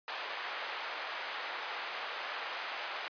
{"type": "band-pass noise", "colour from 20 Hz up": "pink", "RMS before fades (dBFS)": -40, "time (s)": [0.08, 3.08], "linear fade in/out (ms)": 0, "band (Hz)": [780, 3100], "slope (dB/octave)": 12, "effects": ["high-pass 400 Hz 12 dB/octave", "resampled to 11025 Hz"]}